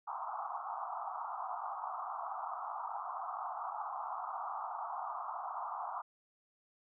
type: band-pass noise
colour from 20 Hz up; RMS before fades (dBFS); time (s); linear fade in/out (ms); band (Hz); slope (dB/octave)
pink; -41; 0.07-6.02; 10; 700 to 1300; 96
effects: none